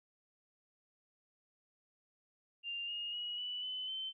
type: tone with pitch steps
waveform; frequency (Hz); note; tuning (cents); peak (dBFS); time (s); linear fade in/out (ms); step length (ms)
sine; 2794 / 2849 / 2906 / 2964 / 3022 / 3082; F7 / F7 / F#7 / F#7 / F#7 / G7; 0 / +34 / -32 / +2 / +36 / -30; -38; 2.63-4.13; 50; 250
effects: none